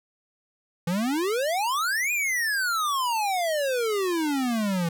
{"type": "exponential two-way sweep", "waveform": "square", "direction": "up then down", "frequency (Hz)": [163.6, 2489, 163.6], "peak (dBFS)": -24, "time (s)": [0.87, 4.89], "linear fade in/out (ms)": 5, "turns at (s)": 2.12, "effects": []}